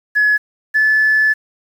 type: tone pair in turn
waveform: sine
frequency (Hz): 1697 / 1733.7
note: G#6 / A6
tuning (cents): +37 / -26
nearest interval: unison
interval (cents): 37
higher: second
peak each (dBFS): -9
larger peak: neither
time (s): 0.15-0.38 / 0.74-1.34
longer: second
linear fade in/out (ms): 20
effects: tanh soft clip ceiling -6 dBFS + 7-bit